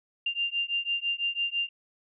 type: beating tone pair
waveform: sine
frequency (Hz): 2788 / 2794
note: F7 / F7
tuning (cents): -4 / 0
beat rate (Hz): 6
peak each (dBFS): -30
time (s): 0.26-1.69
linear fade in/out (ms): 5
effects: none